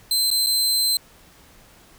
sawtooth tone with dropouts, 4100 Hz, C8, 36 cents flat, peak -15 dBFS, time 0.11-0.97 s, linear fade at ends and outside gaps 2 ms, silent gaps 0.304-0.312 / 0.463-0.468 s, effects pink hiss -51 dBFS RMS until 1.98 s

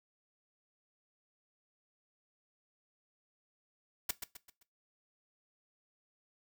white noise with echo, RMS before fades -32 dBFS, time 4.09-4.11 s, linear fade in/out 5 ms, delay 130 ms, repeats 4, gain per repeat -8 dB, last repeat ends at 4.63 s, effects noise-tail reverb RT60 0.2 s tail -17 dB re dry

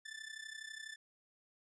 sawtooth tone with amplitude modulation, 1760 Hz, A6, in tune, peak -39 dBFS, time 0.05-0.96 s, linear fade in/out 10 ms, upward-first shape sine, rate 32.1 Hz, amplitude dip 80%, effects resampled to 22050 Hz

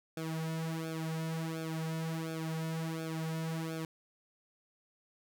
sawtooth tone with flanger, 161.4 Hz, E3, 36 cents flat, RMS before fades -37 dBFS, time 0.17-3.85 s, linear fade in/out 2 ms, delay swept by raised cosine 1 to 3.7 ms, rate 1.4 Hz, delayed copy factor -0.95, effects none

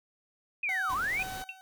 sine linear two-way sweep, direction down then up, 2551 to 980 to 2551 Hz, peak -28 dBFS, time 0.63-1.23 s, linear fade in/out 5 ms, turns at 0.93 s
30% pulse tone with tremolo, 757 Hz, F#5, 39 cents sharp, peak -35 dBFS, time 0.69-1.61 s, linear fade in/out 0 ms, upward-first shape square, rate 2 Hz, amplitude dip 80%
pink noise, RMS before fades -43 dBFS, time 0.89-1.43 s, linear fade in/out 10 ms
sine tone with exponential decay, 2700 Hz, E7, 41 cents sharp, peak -32 dBFS, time 1.49-1.58 s, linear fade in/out 1 ms, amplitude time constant 19 ms
effects none

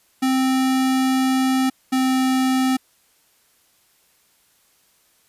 square tone pair in turn, 261.6 / 260.3 Hz, C4 / C4, 0 / -9 cents, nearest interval unison, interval 9 cents, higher first, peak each -17 dBFS, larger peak neither, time 0.22-1.7 / 1.92-2.77 s, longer first, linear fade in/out 10 ms, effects white hiss -60 dBFS RMS until 5.28 s + resampled to 32000 Hz

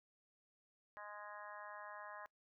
harmonic tone, 207.7 Hz, G#3, in tune, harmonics 3 / 4 / 5 / 6 / 7 / 8 / 9, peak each -56 / -57 / -54 / -58 / -63 / -55 / -61 dBFS, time 0.97-2.26 s, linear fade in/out 0 ms, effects noise-tail reverb RT60 0.1 s tail -22 dB re dry

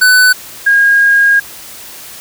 square / sine tone pair in turn, 1500 / 1628.8 Hz, F#6 / G#6, +23 / -34 cents, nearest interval minor second, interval 143 cents, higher second, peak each -5 dBFS, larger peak neither, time 0.01-0.33 / 0.66-1.4 s, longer second, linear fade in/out 10 ms, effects white hiss -31 dBFS RMS until 2.2 s

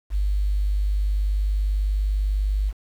sine tone with quantisation, 50.1 Hz, G1, 38 cents sharp, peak -19 dBFS, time 0.1-2.73 s, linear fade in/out 50 ms, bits 8, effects none

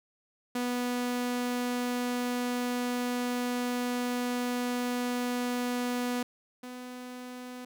sawtooth tone pair in turn, 245.7 / 249.4 Hz, B3 / B3, -9 / +17 cents, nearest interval unison, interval 26 cents, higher second, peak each -25 / -36 dBFS, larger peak first, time 0.55-6.23 / 6.63-7.65 s, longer first, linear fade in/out 5 ms, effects none

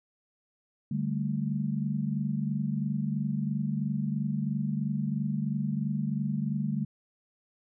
sine chord, D suspended fourth, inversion none, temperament equal with one note detuned, 146.83 / 196 / 219 Hz, D3 / G3 / A3, 0 / 0 / -8 cents, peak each -31 / -32 / -32 dBFS, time 0.91-6.85 s, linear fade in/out 5 ms, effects none

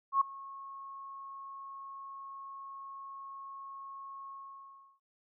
sine tone with ADSR envelope, 1093 Hz, C#6, 25 cents flat, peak -21 dBFS, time 0.12-5 s, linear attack 91 ms, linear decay 5 ms, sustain -22 dB, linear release 710 ms, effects none

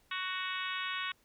harmonic tone with a mistuned harmonic, 371.7 Hz, F#4, 8 cents sharp, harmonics 3 / 4 / 5 / 6 / 7 / 8 / 9 / 10, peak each -40 / -41 / -42 / -43 / -43 / -44 / -45 / -45 dBFS, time 0.11-1.12 s, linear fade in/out 5 ms, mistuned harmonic 8, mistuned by -17 cents, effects pink hiss -69 dBFS RMS until 1.24 s

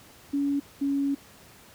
sine tone pair in turn, 282.3 / 279.1 Hz, C#4 / C#4, +32 / +12 cents, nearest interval unison, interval 20 cents, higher first, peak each -23 dBFS, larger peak neither, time 0.33-0.6 / 0.81-1.15 s, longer second, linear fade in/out 10 ms, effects pink hiss -52 dBFS RMS until 1.74 s + high-pass 60 Hz 12 dB/octave

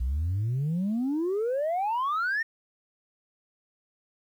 sine exponential sweep, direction up, 58.7 to 1864.7 Hz, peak -23 dBFS, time 0-2.43 s, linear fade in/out 10 ms, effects tanh soft clip ceiling -23 dBFS + 10-bit

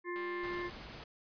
harmonic tone, 351.8 Hz, F4, 13 cents sharp, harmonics 1 / 3 / 5 / 6, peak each -38 / -43 / -45 / -46 dBFS, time 0.04-0.71 s, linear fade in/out 50 ms
click train, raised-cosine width 0.3 ms, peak -36 dBFS, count 92, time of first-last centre 0.16-0.62 s, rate 198 Hz
pink noise, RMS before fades -48 dBFS, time 0.43-1.04 s, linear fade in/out 5 ms
effects resampled to 11025 Hz

